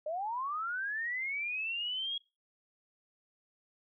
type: linear sweep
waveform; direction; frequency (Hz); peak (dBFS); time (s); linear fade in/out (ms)
sine; up; 590 to 3322; -33; 0.06-2.18; 5
effects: noise-tail reverb RT60 0.3 s tail -26 dB re dry